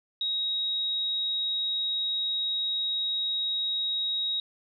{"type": "tone", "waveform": "sine", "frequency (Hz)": 3794, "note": "A#7", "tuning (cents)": 30, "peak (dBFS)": -26, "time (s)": [0.21, 4.4], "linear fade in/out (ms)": 2, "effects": []}